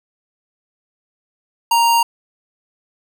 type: tone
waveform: square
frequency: 932.3 Hz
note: A#5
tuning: in tune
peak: -12 dBFS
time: 1.71-2.03 s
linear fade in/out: 5 ms
effects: none